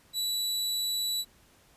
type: tone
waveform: sawtooth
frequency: 3941 Hz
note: B7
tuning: 4 cents flat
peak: -25 dBFS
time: 0.13-1.25 s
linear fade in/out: 50 ms
effects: pink hiss -61 dBFS RMS until 1.76 s + resampled to 32000 Hz